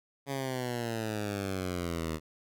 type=exponential sweep; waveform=10% pulse; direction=down; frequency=140 to 77.78 Hz; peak=-24 dBFS; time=0.26-2.2 s; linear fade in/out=50 ms; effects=none